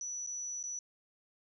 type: tone with dropouts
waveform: sine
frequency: 5920 Hz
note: F#8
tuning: in tune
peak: -37 dBFS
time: 0.01-0.79 s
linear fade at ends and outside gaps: 1 ms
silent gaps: 0.264-0.272 / 0.629-0.638 s
effects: none